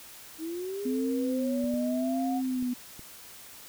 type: linear sweep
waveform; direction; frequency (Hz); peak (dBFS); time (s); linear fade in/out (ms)
sine; up; 312.7 to 739; -32; 0.38-2.42; 50
type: tone with vibrato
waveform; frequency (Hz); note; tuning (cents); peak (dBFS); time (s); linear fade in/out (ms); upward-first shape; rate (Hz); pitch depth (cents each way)
sine; 253.7; B3; +47; -27; 0.85-2.74; 10; sine; 0.87; 66
type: clicks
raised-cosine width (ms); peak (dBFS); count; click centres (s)
3; -33; 4; 1.642 / 1.74 / 2.626 / 2.994
effects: white hiss -48 dBFS RMS until 3.68 s